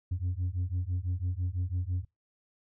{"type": "beating tone pair", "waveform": "sine", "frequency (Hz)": [87.31, 93.31], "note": ["F2", "F#2"], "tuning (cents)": [0, 15], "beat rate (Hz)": 6, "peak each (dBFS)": -30, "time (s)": [0.11, 2.05], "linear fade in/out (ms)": 10, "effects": ["noise-tail reverb RT60 0.2 s tail -25 dB re dry", "tanh soft clip ceiling -26 dBFS"]}